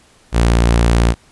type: tone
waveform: sawtooth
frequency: 58 Hz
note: A#1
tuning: 8 cents flat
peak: -6 dBFS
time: 0.32-1.15 s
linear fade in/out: 50 ms
effects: pink hiss -50 dBFS RMS until 1.31 s + resampled to 24000 Hz